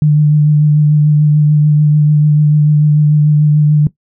sine tone with vibrato, 150 Hz, D3, 37 cents sharp, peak -5 dBFS, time 0.02-3.87 s, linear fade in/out 2 ms, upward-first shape triangle, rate 6.8 Hz, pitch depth 22 cents each way, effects noise-tail reverb RT60 0.1 s tail -17 dB re dry

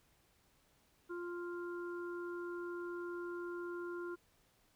harmonic tone, 349.2 Hz, F4, in tune, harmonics 1 / 3 / 4, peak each -41 / -52 / -49 dBFS, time 1.09-4.16 s, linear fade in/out 20 ms, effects pink hiss -72 dBFS RMS until 4.75 s

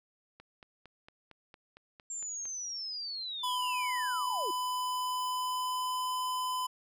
click train, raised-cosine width 0.3 ms, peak -35 dBFS, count 10, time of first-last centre 0.4-2.455 s, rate 4.38 Hz
sine linear sweep, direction down, 7430 to 321.8 Hz, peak -36 dBFS, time 2.1-4.51 s, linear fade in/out 5 ms
square tone with pitch glide, 1000 to 1011 Hz, B5 to B5, +21 to +40 cents, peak -32 dBFS, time 3.43-6.67 s, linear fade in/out 10 ms, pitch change +19 cents, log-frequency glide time 4.19-6.16 s
effects none

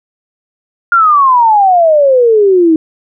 sine exponential sweep, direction down, 1418 to 311.1 Hz, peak -4 dBFS, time 0.92-2.76 s, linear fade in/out 2 ms, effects none

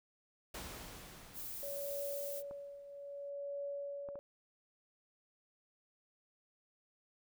pink noise with exponential decay, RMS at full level -45 dBFS, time 0.54-3.3 s, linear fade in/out 5 ms, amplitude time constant 600 ms
violet noise, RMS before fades -45 dBFS, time 1.33-2.43 s, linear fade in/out 50 ms
sine tone with tremolo, 566 Hz, C#5, 36 cents sharp, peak -38 dBFS, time 1.63-4.19 s, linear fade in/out 0 ms, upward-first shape triangle, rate 0.62 Hz, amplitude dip 75%
clicks, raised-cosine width 1 ms, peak -37 dBFS, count 3, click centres 2.511 / 4.088 / 4.156 s
effects none

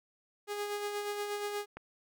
sawtooth tone with tremolo, 411.9 Hz, G#4, 14 cents flat, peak -29 dBFS, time 0.47-1.66 s, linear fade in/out 50 ms, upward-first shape sine, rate 8.4 Hz, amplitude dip 40%
click, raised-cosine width 0.5 ms, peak -29 dBFS, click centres 1.77 s
effects none

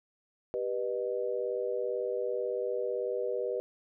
sine chord, G augmented, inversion none, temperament just, 392 / 490 / 612.5 Hz, G4 / B4 / D#5, 0 / -14 / -27 cents, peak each -35 / -32 / -37 dBFS, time 0.54-3.6 s, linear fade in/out 0 ms, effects none

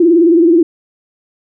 sine tone with vibrato, 337 Hz, E4, 38 cents sharp, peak -5 dBFS, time 0-0.63 s, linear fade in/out 5 ms, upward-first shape sine, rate 19 Hz, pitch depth 100 cents each way, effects none

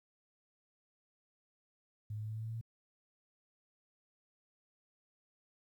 sine tone with pitch steps, 106 / 107.11 / 108.23 / 109.36 / 110.5 / 111.66 / 112.82 / 114 Hz, G#2 / A2 / A2 / A2 / A2 / A2 / A2 / A#2, +36 / -46 / -28 / -10 / +8 / +26 / +44 / -38 cents, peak -38 dBFS, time 2.1-2.612 s, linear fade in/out 5 ms, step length 64 ms, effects 12-bit

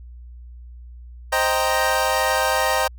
25% pulse chord, C minor seventh, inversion none, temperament equal, 523.3 / 622.3 / 784 / 932.3 Hz, C5 / Eb5 / G5 / Bb5, 0 / 0 / 0 / 0 cents, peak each -20 dBFS, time 1.32-2.88 s, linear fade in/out 10 ms, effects added 60 Hz sine -37 dBFS peak until 2.98 s

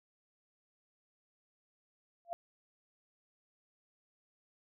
sine tone with exponential growth, 686 Hz, F5, 31 cents flat, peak -31 dBFS, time 2.25-2.33 s, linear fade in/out 0 ms, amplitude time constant 17 ms, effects none

